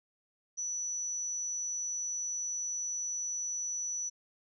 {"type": "tone", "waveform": "sine", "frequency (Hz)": 5930, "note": "F#8", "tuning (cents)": 3, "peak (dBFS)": -33, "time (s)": [0.57, 4.1], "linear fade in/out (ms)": 20, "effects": []}